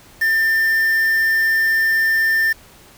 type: tone with quantisation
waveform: triangle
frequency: 1792 Hz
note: A6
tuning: 31 cents sharp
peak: -12 dBFS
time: 0.21-2.53 s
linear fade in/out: 10 ms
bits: 5
effects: pink hiss -46 dBFS RMS until 2.97 s